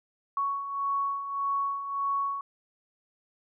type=beating tone pair; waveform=sine; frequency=1112 / 1113.7 Hz; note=C#6 / C#6; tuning=+5 / +8 cents; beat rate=1.7 Hz; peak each=-35 / -28 dBFS; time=0.37-2.41 s; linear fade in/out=2 ms; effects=none